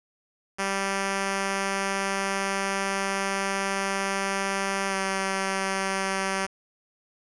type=tone with pitch glide; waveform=5% pulse; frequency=195.6 to 192.91 Hz; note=G3 to G3; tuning=-4 to -27 cents; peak=-14 dBFS; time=0.58-6.47 s; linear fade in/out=20 ms; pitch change=-23 cents; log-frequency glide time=4.88-4.95 s; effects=resampled to 24000 Hz + 8-bit